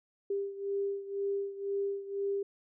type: beating tone pair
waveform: sine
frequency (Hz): 397.4 / 399.4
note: G4 / G4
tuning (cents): +24 / +32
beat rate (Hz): 2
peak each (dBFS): -33 / -37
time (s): 0.3-2.43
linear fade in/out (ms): 5
effects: none